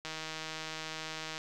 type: click train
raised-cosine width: 0.2 ms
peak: -22 dBFS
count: 211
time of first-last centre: 0.05-1.379 s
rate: 158 Hz
effects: none